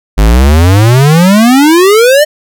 square exponential sweep, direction up, 49 to 619 Hz, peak -3 dBFS, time 0.17-2.25 s, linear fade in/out 20 ms, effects none

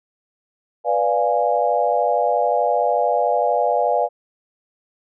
sine chord, B diminished seventh, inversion none, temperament equal, 493.9 / 587.3 / 698.5 / 830.6 Hz, B4 / D5 / F5 / Ab5, 0 / 0 / 0 / 0 cents, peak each -22 / -21 / -20 / -22 dBFS, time 0.84-4.09 s, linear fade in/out 50 ms, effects none

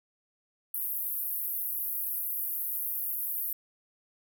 white band-pass noise, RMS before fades -33 dBFS, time 0.74-3.53 s, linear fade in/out 2 ms, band 12000 to 16000 Hz, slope 48 dB/octave, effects none

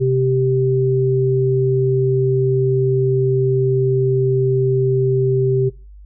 sine tone pair together, 130 / 389.8 Hz, C3 / G4, -11 / -10 cents, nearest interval octave + perfect fifth, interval 1901 cents, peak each -16 dBFS, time 0-5.7 s, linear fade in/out 20 ms, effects noise-tail reverb RT60 0.3 s tail -21 dB re dry + added 50 Hz sine -37 dBFS peak until 6.05 s

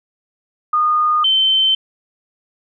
sine tone pair in turn, 1226 / 3089 Hz, D#6 / G7, -26 / -26 cents, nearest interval octave + major third, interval 1600 cents, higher second, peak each -12 / -11 dBFS, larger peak second, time 0.73-1.24 / 1.24-1.75 s, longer neither, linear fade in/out 5 ms, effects none

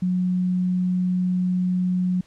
sine tone, 181.9 Hz, F#3, 29 cents flat, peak -19 dBFS, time 0.02-2.21 s, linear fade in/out 5 ms, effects pink hiss -57 dBFS RMS until 2.26 s + low-pass 8000 Hz 12 dB/octave

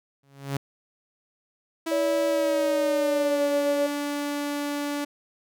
sawtooth tone with exponential growth, 138.59 Hz, C#3, in tune, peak -20 dBFS, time 0.23-0.57 s, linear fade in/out 5 ms, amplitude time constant 72 ms
sawtooth tone with pitch glide, 326.6 to 289.3 Hz, E4 to D4, -16 to -26 cents, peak -23 dBFS, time 1.86-5.05 s, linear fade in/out 10 ms, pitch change -210 cents, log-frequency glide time 2.28-3.42 s
sine tone, 571 Hz, D5, 49 cents flat, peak -22 dBFS, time 1.91-3.87 s, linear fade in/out 10 ms
effects none

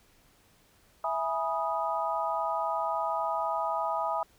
sine chord, E major seventh, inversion none, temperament equal with one note detuned, 659.3 / 830.6 / 974.2 / 1244.5 Hz, E5 / G#5 / B5 / D#6, 0 / 0 / -24 / 0 cents, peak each -33 dBFS, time 1.04-4.23 s, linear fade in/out 2 ms, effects pink hiss -63 dBFS RMS until 4.38 s

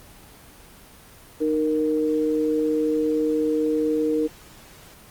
sine tone pair together, 307 / 466.2 Hz, D#4 / A#4, -23 / 0 cents, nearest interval perfect fifth, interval 723 cents, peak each -22 dBFS, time 1.4-4.28 s, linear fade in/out 20 ms, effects pink hiss -47 dBFS RMS until 5.1 s + Opus 24 kbps

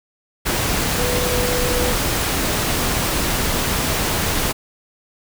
sine tone in noise, 493.9 Hz, B4, in tune, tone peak -22 dBFS, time 0.98-1.94 s, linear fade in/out 20 ms, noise pink, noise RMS -20 dBFS, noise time 0.45-4.53 s, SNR -5 dB, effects none

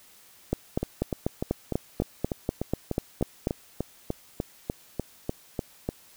two click trains, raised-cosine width 2 ms, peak -11 / -14 dBFS, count 13 / 18, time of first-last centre 0.53-3.471 / 0.83-5.89 s, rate 4.08 / 3.36 Hz, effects white hiss -55 dBFS RMS until 6.16 s

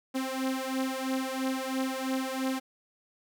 sawtooth beating tone pair, 261.7 / 264.7 Hz, C4 / C4, 0 / +20 cents, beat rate 3 Hz, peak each -28 / -29 dBFS, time 0.14-2.6 s, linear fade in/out 20 ms, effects none

